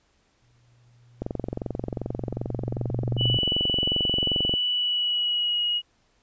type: tone with exponential growth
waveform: sine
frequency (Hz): 120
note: B2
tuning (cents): -49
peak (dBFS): -21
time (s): 0.42-3.37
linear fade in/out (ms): 0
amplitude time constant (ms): 640
type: click train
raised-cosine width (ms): 2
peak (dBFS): -15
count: 76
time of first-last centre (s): 1.22-4.539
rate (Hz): 22.6
type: tone with pitch glide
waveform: sine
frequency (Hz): 2959 to 2895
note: F#7 to F#7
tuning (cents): -1 to -38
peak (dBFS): -22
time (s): 3.17-5.82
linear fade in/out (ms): 50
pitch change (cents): -37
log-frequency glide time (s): 4.7-5.64
effects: pink hiss -66 dBFS RMS until 6.22 s + resampled to 16000 Hz